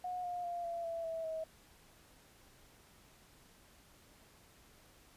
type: tone with pitch steps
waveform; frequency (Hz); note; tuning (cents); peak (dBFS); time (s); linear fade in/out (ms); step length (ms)
sine; 725 / 710.1 / 695.5 / 681.2 / 667.1 / 653.4 / 640; F#5 / F5 / F5 / F5 / E5 / E5 / D#5; -35 / +29 / -7 / -43 / +20 / -15 / +49; -37; 0.04-1.44; 5; 200
effects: pink hiss -63 dBFS RMS until 5.16 s + resampled to 32000 Hz